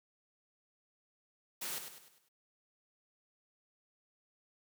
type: noise with echo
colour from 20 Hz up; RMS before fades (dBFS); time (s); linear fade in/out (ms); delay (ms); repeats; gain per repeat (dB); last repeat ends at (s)
white; -40; 1.61-1.79; 10; 100; 5; -7; 2.29
effects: high-pass 150 Hz 12 dB/octave